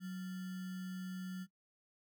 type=tone with sample-and-hold; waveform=sine; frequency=185 Hz; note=F#3; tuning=in tune; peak=-40 dBFS; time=0-1.47 s; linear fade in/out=50 ms; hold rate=1575 Hz; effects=noise-tail reverb RT60 0.1 s tail -20 dB re dry